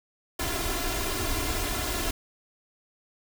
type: noise with comb filter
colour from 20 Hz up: pink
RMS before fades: -29 dBFS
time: 0.39-2.11 s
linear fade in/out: 5 ms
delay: 2.9 ms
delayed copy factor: +0.85
effects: none